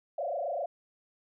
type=tone with frequency modulation; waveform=sine; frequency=627 Hz; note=D#5; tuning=13 cents sharp; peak=-30 dBFS; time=0.18-0.66 s; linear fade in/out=5 ms; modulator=27.8 Hz; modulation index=3.1; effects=none